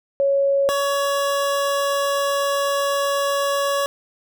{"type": "tone pair in turn", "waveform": ["sine", "25% pulse"], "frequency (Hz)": [554.4, 561.5], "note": ["C#5", "C#5"], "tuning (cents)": [0, 22], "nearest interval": "unison", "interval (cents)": 22, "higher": "second", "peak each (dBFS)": -15, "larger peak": "neither", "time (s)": [[0.2, 0.69], [0.69, 3.86]], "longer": "second", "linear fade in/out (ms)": 0, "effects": []}